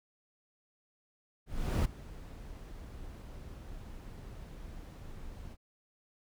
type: noise with ADSR envelope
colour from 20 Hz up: brown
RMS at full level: -27 dBFS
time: 1.46-5.57 s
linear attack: 390 ms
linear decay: 9 ms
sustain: -19 dB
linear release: 47 ms
effects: none